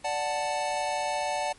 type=chord; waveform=square; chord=D major; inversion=none; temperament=equal; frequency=587.3 / 740 / 880 Hz; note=D5 / F#5 / A5; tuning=0 / 0 / 0 cents; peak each=-33 / -32 / -32 dBFS; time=0.04-1.53 s; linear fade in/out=10 ms; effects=pink hiss -55 dBFS RMS until 1.58 s + MP3 48 kbps